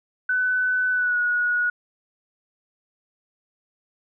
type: tone with pitch glide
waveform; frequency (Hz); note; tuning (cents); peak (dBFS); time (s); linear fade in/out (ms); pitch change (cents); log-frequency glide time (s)
sine; 1503 to 1456; F#6 to F#6; +27 to -28; -19; 0.29-1.7; 5; -55; 0.92-1.19
effects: none